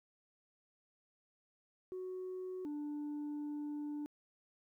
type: tone pair in turn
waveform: sine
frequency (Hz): 370 / 294.9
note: F#4 / D4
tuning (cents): 0 / +7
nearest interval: major third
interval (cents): 393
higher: first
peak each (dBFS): -39 / -36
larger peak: second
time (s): 1.92-2.65 / 2.65-4.06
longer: second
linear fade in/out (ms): 0
effects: tanh soft clip ceiling -38 dBFS + 13-bit